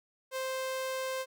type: tone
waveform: sawtooth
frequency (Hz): 523.3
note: C5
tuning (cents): 0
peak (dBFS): -29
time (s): 0.31-1.26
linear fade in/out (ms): 50
effects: none